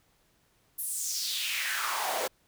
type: noise with high-pass filter sweep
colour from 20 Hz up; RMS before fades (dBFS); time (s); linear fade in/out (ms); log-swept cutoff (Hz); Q
pink; -32; 0.78-2.28; 10; 12000 to 500; 3.4
effects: pink hiss -68 dBFS RMS until 2.47 s